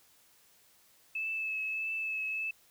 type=tone with vibrato; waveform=sine; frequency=2610 Hz; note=E7; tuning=18 cents flat; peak=-32 dBFS; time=1.15-2.51 s; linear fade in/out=5 ms; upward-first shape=triangle; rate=1.6 Hz; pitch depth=23 cents each way; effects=white hiss -64 dBFS RMS until 2.7 s